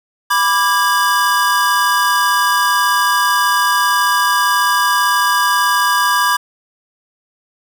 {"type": "chord", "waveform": "square", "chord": "G# diminished", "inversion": "first", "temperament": "equal with one note detuned", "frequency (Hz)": [987.8, 1174.7, 1633.6], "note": ["B5", "D6", "G#6"], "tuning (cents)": [0, 0, -29], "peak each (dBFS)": -17, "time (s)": [0.3, 6.37], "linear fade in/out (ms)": 10, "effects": []}